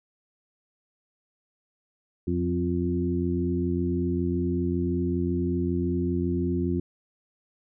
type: harmonic tone with a mistuned harmonic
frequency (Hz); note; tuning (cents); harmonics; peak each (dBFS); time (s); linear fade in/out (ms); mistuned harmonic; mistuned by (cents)
87.31; F2; 0; 1 / 2 / 3 / 4; -29 / -29 / -29 / -29; 2.27-6.8; 5; 2; +20
effects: none

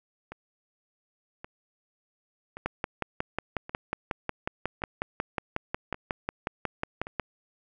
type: two click trains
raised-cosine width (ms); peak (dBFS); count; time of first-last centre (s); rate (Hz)
0.5; -13 / -24; 26 / 7; 2.66-7.197 / 0.32-7.069; 5.51 / 0.889
effects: none

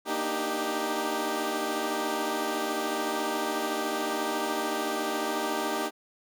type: chord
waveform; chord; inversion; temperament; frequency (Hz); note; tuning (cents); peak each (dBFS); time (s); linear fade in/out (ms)
15% pulse; Eb major seventh; second; equal with one note detuned; 233.1 / 297.2 / 311.1 / 392; Bb3 / D4 / Eb4 / G4; 0 / +21 / 0 / 0; -30 / -29 / -27 / -25; 0.05-5.91; 50
effects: none

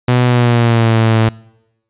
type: tone with pitch glide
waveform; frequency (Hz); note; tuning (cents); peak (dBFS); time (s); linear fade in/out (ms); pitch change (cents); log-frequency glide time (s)
sawtooth; 123.8 to 112.22; B2 to A2; +5 to +35; -5; 0.08-1.29; 5; -170; 0.25-0.97
effects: noise-tail reverb RT60 0.9 s tail -24 dB re dry + resampled to 8000 Hz

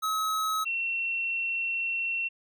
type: tone pair in turn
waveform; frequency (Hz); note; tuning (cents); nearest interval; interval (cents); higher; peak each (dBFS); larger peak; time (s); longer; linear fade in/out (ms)
square / sine; 1282 / 2716; E6 / F7; -49 / -49; octave + minor second; 1300; second; -27; neither; 0.02-0.65 / 0.65-2.29; second; 20
effects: none

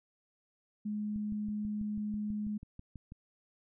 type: tone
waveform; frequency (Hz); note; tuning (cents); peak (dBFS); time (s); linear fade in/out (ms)
sine; 210; G#3; +19; -33; 0.85-2.58; 10
type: click train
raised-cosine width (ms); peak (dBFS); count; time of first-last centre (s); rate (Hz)
5; -34; 13; 1.16-3.121; 6.12
effects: none

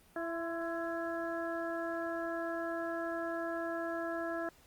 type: harmonic tone with a mistuned harmonic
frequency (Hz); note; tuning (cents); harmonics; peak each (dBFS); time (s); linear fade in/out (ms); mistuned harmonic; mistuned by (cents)
333.7; E4; +21; 1 / 2 / 3 / 4 / 5; -39 / -38 / -48 / -44 / -43; 0.16-4.49; 2; 3; +51
effects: pink hiss -63 dBFS RMS until 4.66 s + Opus 32 kbps

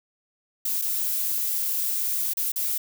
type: noise with dropouts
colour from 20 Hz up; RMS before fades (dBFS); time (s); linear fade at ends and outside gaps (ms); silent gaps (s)
violet; -26; 0.65-2.78; 5; 0.816-0.82 / 2.336-2.37 / 2.52-2.559
effects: none

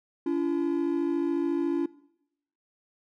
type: tone pair together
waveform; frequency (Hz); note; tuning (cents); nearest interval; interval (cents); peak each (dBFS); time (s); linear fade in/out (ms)
triangle; 285.5 / 339.5; D4 / F4; -49 / -49; minor third; 300; -25; 0.26-1.86; 5
effects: noise-tail reverb RT60 0.8 s tail -21 dB re dry + tanh soft clip ceiling -15 dBFS

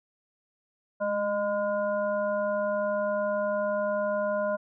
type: harmonic tone with a mistuned harmonic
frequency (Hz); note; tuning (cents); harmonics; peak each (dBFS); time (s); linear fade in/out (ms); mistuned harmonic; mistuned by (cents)
204.3; G#3; -28; 1 / 3 / 5 / 7; -36 / -26 / -35 / -36; 1-4.57; 20; 1; +32
effects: none

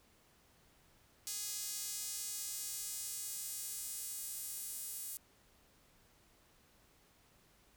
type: tone with high-pass filter sweep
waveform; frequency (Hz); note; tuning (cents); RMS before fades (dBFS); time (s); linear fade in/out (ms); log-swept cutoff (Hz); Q
sawtooth; 415.3; G#4; 0; -43; 1.27-5.17; 0; 6200 to 9800; 1.2
effects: pink hiss -68 dBFS RMS until 7.76 s

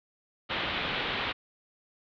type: low-pass noise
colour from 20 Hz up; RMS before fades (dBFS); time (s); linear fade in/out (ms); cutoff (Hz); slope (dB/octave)
white; -32; 0.49-1.33; 20; 3700; 48
effects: none

